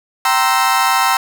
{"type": "chord", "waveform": "35% pulse", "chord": "C dominant seventh", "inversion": "second", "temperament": "equal with one note detuned", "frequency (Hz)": [775.4, 932.3, 1046.5, 1318.5], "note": ["G5", "Bb5", "C6", "E6"], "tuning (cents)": [-19, 0, 0, 0], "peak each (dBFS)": -16, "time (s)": [0.25, 1.17], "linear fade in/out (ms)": 2, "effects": []}